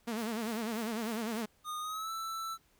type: tone with vibrato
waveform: sawtooth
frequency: 224.3 Hz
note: A3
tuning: 34 cents sharp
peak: -30 dBFS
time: 0.07-1.46 s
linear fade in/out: 10 ms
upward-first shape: sine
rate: 10 Hz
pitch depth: 110 cents each way
type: noise with tremolo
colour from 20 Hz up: white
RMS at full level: -50 dBFS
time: 0.14-1.45 s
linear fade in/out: 50 ms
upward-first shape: triangle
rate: 3.4 Hz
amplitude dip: 60%
type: tone with pitch glide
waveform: square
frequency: 1229 to 1324.8 Hz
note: D#6 to E6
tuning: -22 to +8 cents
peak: -37 dBFS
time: 1.64-2.58 s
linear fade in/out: 50 ms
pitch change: +130 cents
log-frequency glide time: 1.8-2.11 s
effects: pink hiss -69 dBFS RMS until 2.79 s